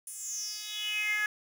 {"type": "tone with high-pass filter sweep", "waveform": "10% pulse", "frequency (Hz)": 422.5, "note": "G#4", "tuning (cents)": 30, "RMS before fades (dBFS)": -34, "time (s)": [0.07, 1.26], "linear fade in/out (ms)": 2, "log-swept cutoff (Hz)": [9400, 1700], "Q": 7.1, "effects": []}